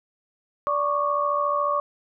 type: tone cluster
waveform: sine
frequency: 583 / 1110 / 1184 Hz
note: D5 / C#6 / D6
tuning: -13 / +2 / +14 cents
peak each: -26 / -23 / -28 dBFS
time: 0.67-1.8 s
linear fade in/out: 0 ms
effects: none